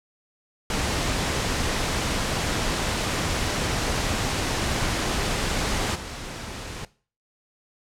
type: noise with level steps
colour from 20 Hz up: pink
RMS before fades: -25 / -35 dBFS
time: 0.7-6.85 s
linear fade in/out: 2 ms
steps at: 5.94 s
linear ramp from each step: 20 ms
effects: noise-tail reverb RT60 0.4 s tail -19 dB re dry + low-pass 8000 Hz 12 dB/octave